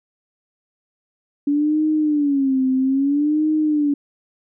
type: tone with vibrato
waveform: sine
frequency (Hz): 283.9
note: C#4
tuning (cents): +41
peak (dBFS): -15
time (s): 1.47-3.94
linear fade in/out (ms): 5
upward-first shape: sine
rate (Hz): 0.61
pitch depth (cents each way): 150
effects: none